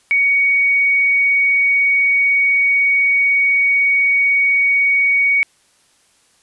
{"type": "tone", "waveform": "sine", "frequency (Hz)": 2241, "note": "C#7", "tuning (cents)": 18, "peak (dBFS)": -11, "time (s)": [0.11, 5.43], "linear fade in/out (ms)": 0, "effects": ["white hiss -56 dBFS RMS until 6.42 s", "resampled to 24000 Hz"]}